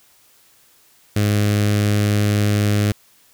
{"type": "tone with notch filter", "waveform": "sawtooth", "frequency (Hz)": 103.83, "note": "G#2", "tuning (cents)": 0, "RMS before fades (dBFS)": -17, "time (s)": [1.16, 2.92], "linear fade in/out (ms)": 5, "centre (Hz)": 920, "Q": 1.2, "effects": ["white hiss -54 dBFS RMS until 3.33 s"]}